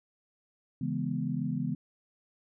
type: chord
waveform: sine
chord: C# minor seventh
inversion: none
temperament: equal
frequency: 138.59 / 164.81 / 207.7 / 246.9 Hz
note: C#3 / E3 / G#3 / B3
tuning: 0 / 0 / 0 / 0 cents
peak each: -35 / -34 / -36 / -34 dBFS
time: 0.81-1.75 s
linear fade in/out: 5 ms
effects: none